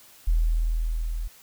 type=tone with level ramp; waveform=sine; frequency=40.54 Hz; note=E1; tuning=28 cents flat; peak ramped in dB=-17 to -27 dBFS; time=0.27-1.28 s; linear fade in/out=10 ms; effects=white hiss -52 dBFS RMS until 1.42 s